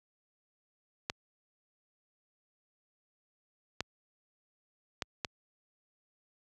clicks, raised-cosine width 0.2 ms, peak -15 dBFS, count 4, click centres 1.099 / 3.806 / 5.022 / 5.248 s, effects high-pass 60 Hz 12 dB/octave

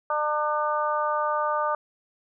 harmonic tone, 300 Hz, D4, 37 cents sharp, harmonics 2 / 3 / 4 / 5, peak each -28 / -28 / -26 / -35 dBFS, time 0.1-1.75 s, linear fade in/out 2 ms, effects none

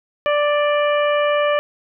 harmonic tone with a mistuned harmonic, 587.3 Hz, D5, in tune, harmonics 1 / 2 / 3 / 4 / 5, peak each -16 / -22 / -26 / -28 / -30 dBFS, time 0.26-1.59 s, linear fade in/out 0 ms, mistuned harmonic 4, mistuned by +16 cents, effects none

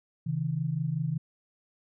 sine tone pair together, 134.69 / 160 Hz, C#3 / D#3, -49 / +49 cents, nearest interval minor third, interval 298 cents, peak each -31 / -29 dBFS, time 0.26-1.18 s, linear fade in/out 10 ms, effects none

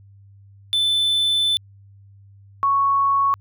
triangle / sine tone pair in turn, 3520 / 1108.7 Hz, A7 / C#6, 0 / 0 cents, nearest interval octave + minor sixth, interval 2000 cents, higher first, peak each -15 dBFS, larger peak neither, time 0.73-1.57 / 2.63-3.34 s, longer first, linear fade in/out 0 ms, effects added 99 Hz sine -45 dBFS peak until 3.4 s

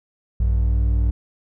triangle tone pair together, 58.95 / 98 Hz, A#1 / G2, +20 / 0 cents, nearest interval major sixth, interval 880 cents, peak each -14 / -23 dBFS, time 0.4-1.11 s, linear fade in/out 5 ms, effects none

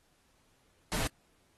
pink noise, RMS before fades -33 dBFS, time 0.92-1.07 s, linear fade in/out 0 ms, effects pink hiss -70 dBFS RMS until 1.57 s + AAC 32 kbps

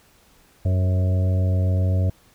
harmonic tone with a mistuned harmonic, 92.8 Hz, F#2, 6 cents sharp, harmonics 1 / 2 / 3 / 4 / 5 / 6 / 7, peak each -17 / -31 / -35 / -41 / -39 / -35 / -36 dBFS, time 0.65-2.1 s, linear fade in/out 5 ms, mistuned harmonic 6, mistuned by -23 cents, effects pink hiss -56 dBFS RMS until 2.34 s

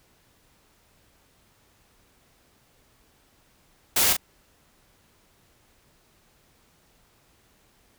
white noise with echo, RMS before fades -21 dBFS, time 3.96-4.13 s, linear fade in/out 5 ms, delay 38 ms, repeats 1, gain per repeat -6 dB, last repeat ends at 4.168 s, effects pink hiss -62 dBFS RMS until 7.98 s

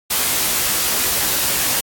white noise with comb filter, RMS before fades -18 dBFS, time 0.1-1.81 s, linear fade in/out 10 ms, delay 16 ms, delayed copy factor +0.7, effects AAC 64 kbps

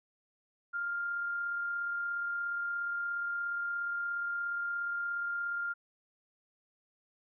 sine tone with amplitude modulation, 1400 Hz, F6, 4 cents sharp, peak -31 dBFS, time 0.73-5.74 s, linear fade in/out 20 ms, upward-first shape sine, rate 37 Hz, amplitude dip 25%, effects none

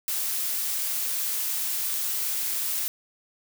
blue noise, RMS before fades -28 dBFS, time 0.08-2.88 s, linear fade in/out 0 ms, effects none

